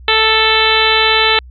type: harmonic tone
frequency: 440.5 Hz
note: A4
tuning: 2 cents sharp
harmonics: 1 / 2 / 3 / 4 / 5 / 6 / 7 / 8 / 9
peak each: -18 / -18 / -18 / -18 / -18 / -18 / -18 / -18 / -18 dBFS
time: 0.08-1.39 s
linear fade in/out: 2 ms
effects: added 62 Hz sine -33 dBFS peak until 1.5 s